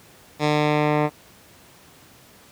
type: tone with low-pass filter sweep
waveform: 10% pulse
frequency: 150 Hz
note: D3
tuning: 37 cents sharp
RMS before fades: -20 dBFS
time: 0.39-1.1 s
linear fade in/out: 50 ms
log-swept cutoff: 5200 to 1600 Hz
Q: 0.99
effects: pink hiss -50 dBFS RMS until 2.51 s + high-pass 80 Hz 12 dB/octave